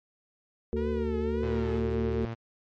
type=harmonic tone; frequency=75 Hz; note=D2; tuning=37 cents sharp; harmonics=1 / 3 / 5 / 6; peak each=-32 / -32 / -32 / -32 dBFS; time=0.73-2.25 s; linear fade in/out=0 ms
type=tone with vibrato; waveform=sawtooth; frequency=463.5 Hz; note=A#4; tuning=10 cents flat; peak=-36 dBFS; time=0.76-1.79 s; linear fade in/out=10 ms; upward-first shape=triangle; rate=1.8 Hz; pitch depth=160 cents each way
type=tone; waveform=sawtooth; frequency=114.8 Hz; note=A#2; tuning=26 cents flat; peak=-29 dBFS; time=1.42-2.35 s; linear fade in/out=20 ms
effects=low-pass 3000 Hz 12 dB/octave + MP3 48 kbps